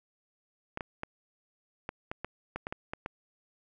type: clicks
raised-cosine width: 0.5 ms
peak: -20 dBFS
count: 11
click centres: 0.774 / 0.808 / 1.034 / 1.891 / 2.115 / 2.246 / 2.56 / 2.669 / 2.725 / 2.935 / 3.061 s
effects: none